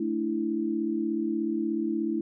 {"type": "chord", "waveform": "sine", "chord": "A suspended fourth", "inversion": "none", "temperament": "just", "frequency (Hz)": [220, 293.3, 330], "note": ["A3", "D4", "E4"], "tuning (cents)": [0, -2, 2], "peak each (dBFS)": [-31, -32, -28], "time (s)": [0, 2.21], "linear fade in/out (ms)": 5, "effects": []}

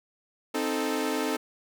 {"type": "chord", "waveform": "sawtooth", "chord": "A diminished", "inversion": "first", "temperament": "equal with one note detuned", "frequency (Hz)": [261.6, 311.1, 438.5], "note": ["C4", "Eb4", "A4"], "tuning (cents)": [0, 0, -6], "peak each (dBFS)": -27, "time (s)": [0.54, 1.37], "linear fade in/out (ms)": 10, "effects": []}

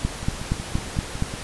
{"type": "two click trains", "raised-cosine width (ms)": 5, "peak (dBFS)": [-9, -19], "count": [6, 7], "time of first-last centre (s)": [[0.05, 1.224], [0.23, 1.339]], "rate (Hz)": [4.26, 5.41], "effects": ["pink hiss -34 dBFS RMS until 1.43 s", "resampled to 24000 Hz"]}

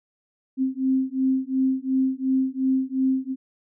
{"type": "beating tone pair", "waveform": "sine", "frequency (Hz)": [261.7, 264.5], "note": ["C4", "C4"], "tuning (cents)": [0, 19], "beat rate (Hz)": 2.8, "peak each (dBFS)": -23, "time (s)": [0.57, 3.36], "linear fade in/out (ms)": 50, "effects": []}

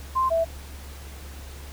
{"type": "tone pair in turn", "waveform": "sine", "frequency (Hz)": [1046.5, 659.3], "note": ["C6", "E5"], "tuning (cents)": [0, 0], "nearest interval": "minor sixth", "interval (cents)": 800, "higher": "first", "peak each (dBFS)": -19, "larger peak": "neither", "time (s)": [[0.15, 0.3], [0.3, 0.45]], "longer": "neither", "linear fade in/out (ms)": 20, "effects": ["added 70 Hz sine -38 dBFS peak until 1.72 s", "pink hiss -45 dBFS RMS until 1.72 s"]}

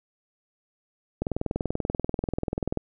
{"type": "click train", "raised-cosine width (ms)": 2, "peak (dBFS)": -13, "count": 33, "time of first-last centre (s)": [1.22, 2.773], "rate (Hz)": 20.6, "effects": []}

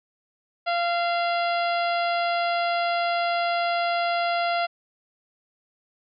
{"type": "harmonic tone with a mistuned harmonic", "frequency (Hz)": 690, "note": "F5", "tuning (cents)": -21, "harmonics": [1, 2, 3, 4, 5, 6, 7], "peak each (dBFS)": [-23, -29, -33, -35, -37, -39, -40], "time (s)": [0.66, 4.67], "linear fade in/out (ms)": 20, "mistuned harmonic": 5, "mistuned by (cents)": -44, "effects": []}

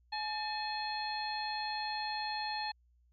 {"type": "harmonic tone with a mistuned harmonic", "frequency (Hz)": 850, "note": "G#5", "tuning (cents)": 40, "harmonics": [1, 2, 3, 4, 5], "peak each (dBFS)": [-37, -43, -46, -50, -40], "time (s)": [0.12, 2.72], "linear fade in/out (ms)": 10, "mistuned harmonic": 2, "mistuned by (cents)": 90, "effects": ["added 60 Hz sine -65 dBFS peak until 3.12 s"]}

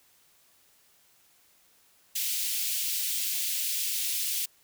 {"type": "high-pass noise", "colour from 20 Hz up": "white", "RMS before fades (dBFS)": -30, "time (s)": [2.15, 4.46], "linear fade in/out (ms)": 10, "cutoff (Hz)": 2500, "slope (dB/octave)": 24, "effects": ["white hiss -63 dBFS RMS until 4.63 s"]}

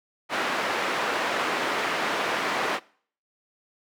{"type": "band-pass noise", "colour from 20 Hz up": "white", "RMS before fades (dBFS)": -27, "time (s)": [0.29, 2.8], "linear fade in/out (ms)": 50, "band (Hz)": [290, 1800], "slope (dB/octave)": 12, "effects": ["noise-tail reverb RT60 0.5 s tail -22 dB re dry"]}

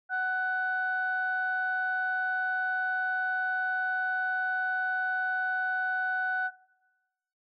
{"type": "tone pair together", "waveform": "sine", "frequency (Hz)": [745, 1490], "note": ["F#5", "F#6"], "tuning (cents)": [12, 12], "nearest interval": "octave", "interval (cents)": 1200, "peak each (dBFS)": [-32, -27], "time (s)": [0.09, 6.51], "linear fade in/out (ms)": 50, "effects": ["noise-tail reverb RT60 1.0 s tail -20 dB re dry", "tanh soft clip ceiling -20 dBFS"]}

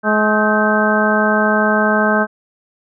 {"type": "harmonic tone with a mistuned harmonic", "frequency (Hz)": 212.6, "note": "G#3", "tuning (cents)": 41, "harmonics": [1, 2, 3, 4, 5, 6, 7], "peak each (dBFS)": [-17, -21, -18, -22, -23, -22, -17], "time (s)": [0.03, 2.27], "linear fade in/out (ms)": 50, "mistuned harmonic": 7, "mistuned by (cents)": 72, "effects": []}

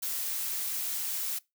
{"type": "noise", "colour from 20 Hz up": "blue", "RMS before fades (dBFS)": -33, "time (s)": [0.02, 1.39], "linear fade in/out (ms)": 10, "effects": ["noise-tail reverb RT60 0.2 s tail -22 dB re dry"]}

